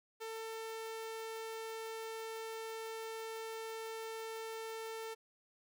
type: tone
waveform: sawtooth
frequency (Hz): 447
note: A4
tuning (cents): +27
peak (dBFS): -38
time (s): 0.2-5.15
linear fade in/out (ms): 20
effects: none